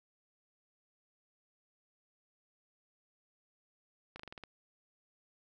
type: slowing click train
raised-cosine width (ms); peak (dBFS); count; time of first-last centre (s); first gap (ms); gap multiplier
0.3; -30; 7; 4.16-4.437; 35; 1.11
effects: none